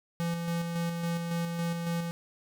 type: tone with tremolo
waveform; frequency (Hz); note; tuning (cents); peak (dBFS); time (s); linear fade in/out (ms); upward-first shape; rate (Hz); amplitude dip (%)
square; 169.4; E3; +48; -29; 0.2-2.11; 0; square; 3.6; 35
effects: none